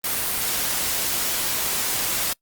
white noise, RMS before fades -24 dBFS, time 0.04-2.33 s, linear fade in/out 2 ms, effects noise-tail reverb RT60 0.1 s tail -24 dB re dry + Opus 32 kbps

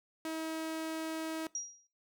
sawtooth tone, 320 Hz, D#4, 49 cents sharp, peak -32 dBFS, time 0.25-1.47 s, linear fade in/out 2 ms
sine tone with exponential decay, 5720 Hz, F8, 41 cents sharp, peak -32 dBFS, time 1.55-1.87 s, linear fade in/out 2 ms, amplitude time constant 68 ms
effects noise-tail reverb RT60 0.3 s tail -20 dB re dry

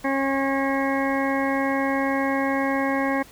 harmonic tone, 272.2 Hz, C#4, 31 cents flat, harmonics 1 / 2 / 3 / 4 / 6 / 7 / 8, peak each -24 / -27 / -29 / -30 / -32 / -32 / -33 dBFS, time 0.04-3.23 s, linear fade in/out 10 ms, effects pink hiss -48 dBFS RMS until 3.31 s

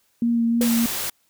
sine tone with vibrato, 233.1 Hz, A#3, in tune, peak -17 dBFS, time 0.22-0.86 s, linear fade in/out 2 ms, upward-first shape sine, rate 3.2 Hz, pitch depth 16 cents each way
white noise, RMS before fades -27 dBFS, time 0.61-1.1 s, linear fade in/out 5 ms
sine tone with exponential decay, 493.9 Hz, B4, in tune, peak -20 dBFS, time 0.61-0.74 s, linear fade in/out 0 ms, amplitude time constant 28 ms
effects white hiss -65 dBFS RMS until 1.29 s

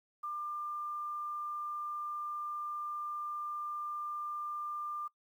sine tone with quantisation, 1195 Hz, D6, 30 cents sharp, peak -36 dBFS, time 0.23-5.08 s, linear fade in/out 10 ms, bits 11, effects noise-tail reverb RT60 0.1 s tail -23 dB re dry

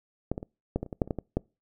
clicks, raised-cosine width 2 ms, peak -14 / -20 / -25 / -13 / -19 / -30 / -22 / -10 / -29 / -15 / -19 / -12 dBFS, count 12, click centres 0.316 / 0.379 / 0.429 / 0.76 / 0.83 / 0.863 / 0.928 / 1.018 / 1.076 / 1.108 / 1.187 / 1.37 s, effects noise-tail reverb RT60 0.3 s tail -26 dB re dry

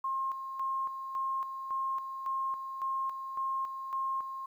sine tone with tremolo, 1068 Hz, C6, 35 cents sharp, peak -30 dBFS, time 0.04-4.46 s, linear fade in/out 5 ms, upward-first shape square, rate 1.8 Hz, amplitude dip 55%, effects 11-bit

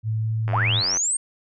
sine tone with pitch glide, 110 to 110.89 Hz, A2 to A2, 0 to +14 cents, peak -21 dBFS, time 0.03-0.83 s, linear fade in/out 50 ms, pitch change +14 cents, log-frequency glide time 0.2-0.3 s
click train, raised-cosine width 0.5 ms, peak -17 dBFS, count 47, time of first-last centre 0.48-0.97 s, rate 93.8 Hz
sine linear sweep, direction up, 596 to 8700 Hz, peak -20 dBFS, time 0.53-1.17 s, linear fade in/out 5 ms
effects none

